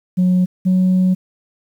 sine tone pair in turn, 182.1 / 184.86 Hz, F#3 / F#3, -27 / -1 cents, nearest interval unison, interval 26 cents, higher second, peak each -9 dBFS, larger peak neither, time 0.17-0.46 / 0.65-1.15 s, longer second, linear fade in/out 20 ms, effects tanh soft clip ceiling -9 dBFS + 8-bit

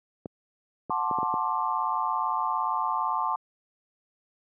clicks, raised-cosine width 2 ms, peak -20 dBFS, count 6, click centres 0.258 / 0.897 / 1.112 / 1.186 / 1.23 / 1.34 s
sine chord, D dominant seventh, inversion first, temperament just, 734.2 / 881 / 1057.2 / 1174.7 Hz, F#5 / A5 / C6 / D6, -14 / +2 / +18 / 0 cents, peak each -34 / -29 / -29 / -31 dBFS, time 0.9-3.36 s, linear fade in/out 5 ms
effects high-pass 150 Hz 12 dB/octave

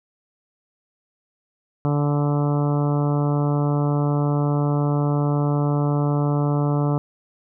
harmonic tone, 145.5 Hz, D3, 16 cents flat, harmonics 1 / 2 / 3 / 4 / 5 / 6 / 7 / 8 / 9, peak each -19 / -25 / -29 / -31 / -33 / -35 / -36 / -37 / -38 dBFS, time 1.85-6.98 s, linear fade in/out 0 ms, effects none

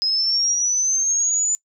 sine linear sweep, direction up, 5060 to 7040 Hz, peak -17 dBFS, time 0.02-1.55 s, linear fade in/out 0 ms, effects noise-tail reverb RT60 0.1 s tail -21 dB re dry

